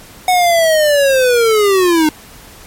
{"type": "linear sweep", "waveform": "square", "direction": "down", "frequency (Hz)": [740, 301.7], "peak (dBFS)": -9, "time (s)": [0.28, 2.09], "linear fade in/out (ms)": 2, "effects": ["pink hiss -38 dBFS RMS until 2.66 s", "MP3 64 kbps"]}